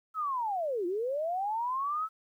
sine linear two-way sweep, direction down then up, 1318.5 to 336.1 to 1318.5 Hz, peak -29 dBFS, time 0.14-2.09 s, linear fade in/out 50 ms, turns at 0.86 s, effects 11-bit

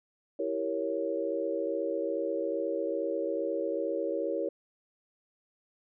sine chord, E diminished seventh, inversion none, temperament equal, 329.6 / 392 / 466.2 / 554.4 Hz, E4 / G4 / Bb4 / Db5, 0 / 0 / 0 / 0 cents, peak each -35 / -36 / -34 / -33 dBFS, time 0.39-4.49 s, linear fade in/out 5 ms, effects none

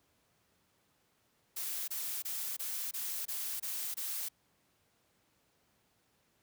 blue noise bursts, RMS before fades -38 dBFS, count 8, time 1.56-4.288 s, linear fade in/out 10 ms, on 320 ms, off 24 ms, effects pink hiss -73 dBFS RMS until 6.42 s + high-pass 80 Hz 12 dB/octave

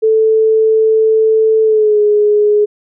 sine tone with pitch glide, 440 to 418 Hz, A4 to G#4, 0 to +11 cents, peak -7 dBFS, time 0.02-2.66 s, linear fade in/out 20 ms, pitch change -89 cents, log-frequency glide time 1.63-2 s, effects none

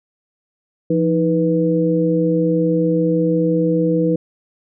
sine tone cluster, 170.6 / 316.9 / 491.6 Hz, F3 / D#4 / B4, -40 / +32 / -8 cents, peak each -18 dBFS, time 0.9-4.16 s, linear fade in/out 5 ms, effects none

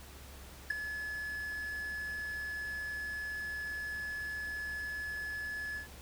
triangle tone with ADSR envelope, 1711 Hz, A6, 49 cents flat, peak -23 dBFS, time 0.7-5.88 s, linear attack 7 ms, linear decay 6 ms, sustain -12 dB, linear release 120 ms, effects added 68 Hz sine -51 dBFS peak until 6.01 s + pink hiss -53 dBFS RMS until 6.01 s

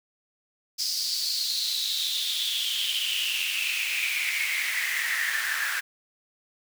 pink noise with high-pass filter sweep, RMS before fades -28 dBFS, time 0.78-5.81 s, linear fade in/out 20 ms, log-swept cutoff 5000 to 1600 Hz, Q 7.4, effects none

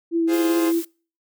sine tone with vibrato, 332 Hz, E4, 12 cents sharp, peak -17 dBFS, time 0.11-0.83 s, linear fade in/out 50 ms, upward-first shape sine, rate 5 Hz, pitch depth 18 cents each way
sawtooth chord, F minor, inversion none, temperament equal, 349.2 / 415.3 / 523.3 Hz, F4 / Ab4 / C5, 0 / 0 / 0 cents, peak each -26 dBFS, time 0.27-0.73 s, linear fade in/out 50 ms
blue noise, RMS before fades -35 dBFS, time 0.33-0.85 s, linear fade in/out 5 ms
effects noise-tail reverb RT60 0.4 s tail -25 dB re dry

